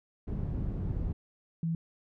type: low-pass noise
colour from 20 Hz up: white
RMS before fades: -33 dBFS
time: 0.27-1.13 s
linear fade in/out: 10 ms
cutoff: 120 Hz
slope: 12 dB/octave
type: tone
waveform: sine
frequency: 164.81 Hz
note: E3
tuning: in tune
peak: -28 dBFS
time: 1.63-1.75 s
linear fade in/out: 2 ms
effects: none